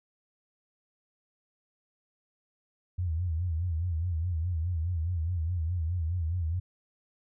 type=tone with vibrato; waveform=sine; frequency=84.7 Hz; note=E2; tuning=48 cents sharp; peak=-27 dBFS; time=2.98-6.6 s; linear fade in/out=10 ms; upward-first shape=sine; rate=4.8 Hz; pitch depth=130 cents each way; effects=none